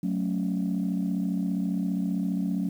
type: chord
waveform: sine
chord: F# minor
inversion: none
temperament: equal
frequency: 185 / 220 / 277.2 Hz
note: F#3 / A3 / C#4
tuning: 0 / 0 / 0 cents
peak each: -26 / -30 / -30 dBFS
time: 0.03-2.69 s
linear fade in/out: 5 ms
effects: tanh soft clip ceiling -19 dBFS + 9-bit